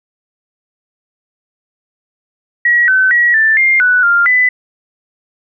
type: tone with pitch steps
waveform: sine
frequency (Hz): 1914 / 1524 / 1916 / 1770 / 2113 / 1483 / 1397 / 2000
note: A#6 / G6 / A#6 / A6 / C7 / F#6 / F6 / B6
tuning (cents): +45 / -49 / +47 / +10 / +16 / +4 / 0 / +21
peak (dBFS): -7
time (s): 2.65-4.49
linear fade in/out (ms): 5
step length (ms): 230
effects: none